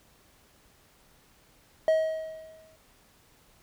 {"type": "tone with exponential decay", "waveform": "triangle", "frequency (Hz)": 636, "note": "D#5", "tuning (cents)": 38, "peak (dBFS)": -16, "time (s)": [1.88, 2.76], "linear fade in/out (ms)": 1, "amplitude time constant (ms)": 190, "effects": ["pink hiss -61 dBFS RMS until 3.62 s"]}